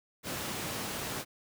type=high-pass noise; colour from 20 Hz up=pink; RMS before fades=-37 dBFS; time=0.23-1.25 s; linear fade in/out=50 ms; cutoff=110 Hz; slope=12 dB/octave; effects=none

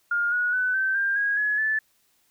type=tone with pitch steps; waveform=sine; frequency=1414 / 1457.1 / 1501.5 / 1547.3 / 1594.5 / 1643.1 / 1693.2 / 1744.9 Hz; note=F6 / F#6 / F#6 / G6 / G6 / G#6 / G#6 / A6; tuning=+21 / -27 / +25 / -23 / +29 / -19 / +33 / -15 cents; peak=-21 dBFS; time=0.11-1.79 s; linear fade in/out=5 ms; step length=210 ms; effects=white hiss -66 dBFS RMS until 2.3 s

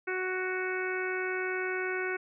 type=harmonic tone; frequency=370.7 Hz; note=F#4; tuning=3 cents sharp; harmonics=1 / 2 / 3 / 4 / 5 / 6 / 7; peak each=-33 / -43 / -43 / -35 / -41 / -38 / -45 dBFS; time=0.07-2.17 s; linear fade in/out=10 ms; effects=none

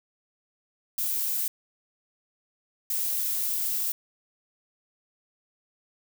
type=noise bursts at uneven times; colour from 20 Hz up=violet; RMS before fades=-28 dBFS; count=2; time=0.98-1.48 / 2.9-3.92 s; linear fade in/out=2 ms; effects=none

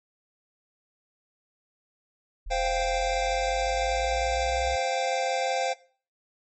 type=linear sweep; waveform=sine; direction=up; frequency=38.89 to 63.5 Hz; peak=-32 dBFS; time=2.46-4.76 s; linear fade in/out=10 ms
type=chord; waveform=square; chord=C suspended fourth; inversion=none; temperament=equal; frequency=523.3 / 698.5 / 784 Hz; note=C5 / F5 / G5; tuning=0 / 0 / 0 cents; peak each=-30 dBFS; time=2.5-5.74 s; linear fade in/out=20 ms
effects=noise-tail reverb RT60 0.4 s tail -18 dB re dry + MP3 32 kbps

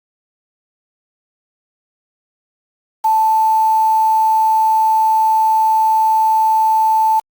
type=tone with quantisation; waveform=sine; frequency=880 Hz; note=A5; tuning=in tune; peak=-10 dBFS; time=3.04-7.2 s; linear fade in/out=10 ms; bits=5; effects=Opus 48 kbps

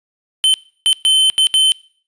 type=tone bursts at uneven times; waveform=square; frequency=3074 Hz; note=G7; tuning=35 cents flat; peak=-10 dBFS; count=5; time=0.44-0.54 / 0.86-0.93 / 1.05-1.3 / 1.38-1.47 / 1.54-1.72 s; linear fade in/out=0 ms; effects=noise-tail reverb RT60 0.5 s tail -22 dB re dry + resampled to 22050 Hz

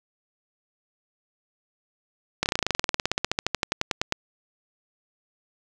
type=slowing click train; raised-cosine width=0.2 ms; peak=-5 dBFS; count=29; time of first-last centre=2.43-4.124 s; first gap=29 ms; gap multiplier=1.05; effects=none

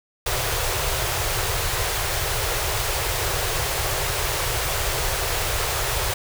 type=band-stop noise; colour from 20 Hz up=pink; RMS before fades=-24 dBFS; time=0.26-6.14 s; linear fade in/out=5 ms; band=140 to 370 Hz; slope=48 dB/octave; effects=none

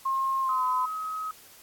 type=tone with pitch glide; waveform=sine; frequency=1069 to 1014.3 Hz; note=C6 to B5; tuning=+37 to +46 cents; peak=-24 dBFS; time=0.05-0.86 s; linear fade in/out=10 ms; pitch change=-91 cents; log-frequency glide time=0.41-0.64 s
type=tone; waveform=sine; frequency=1271 Hz; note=D#6; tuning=36 cents sharp; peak=-30 dBFS; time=0.49-1.31 s; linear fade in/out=2 ms
effects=white hiss -52 dBFS RMS until 1.62 s + AAC 64 kbps

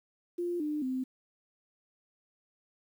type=tone with pitch steps; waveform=sine; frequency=349.2 / 300.5 / 258.6 Hz; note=F4 / D4 / C4; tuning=0 / +40 / -20 cents; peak=-30 dBFS; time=0.38-1.04 s; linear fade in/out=10 ms; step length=220 ms; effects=10-bit

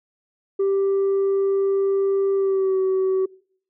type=tone with pitch glide; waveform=sine; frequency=392 to 378.9 Hz; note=G4 to F#4; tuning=0 to +41 cents; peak=-15 dBFS; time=0.59-3.26 s; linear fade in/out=10 ms; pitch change=-59 cents; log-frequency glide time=2.35-2.78 s; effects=noise-tail reverb RT60 0.6 s tail -26 dB re dry + tanh soft clip ceiling -16 dBFS

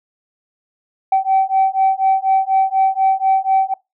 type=beating tone pair; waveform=sine; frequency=767 / 771.1 Hz; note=G5 / G5; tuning=-38 / -29 cents; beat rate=4.1 Hz; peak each=-14 dBFS; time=1.12-3.74 s; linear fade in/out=5 ms; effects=noise-tail reverb RT60 0.2 s tail -23 dB re dry + tanh soft clip ceiling -7 dBFS

